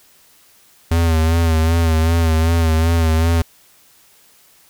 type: tone with vibrato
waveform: square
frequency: 81.8 Hz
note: E2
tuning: 13 cents flat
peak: -13 dBFS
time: 0.91-3.42 s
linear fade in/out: 5 ms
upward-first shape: sine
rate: 2.6 Hz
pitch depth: 49 cents each way
effects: white hiss -51 dBFS RMS until 4.69 s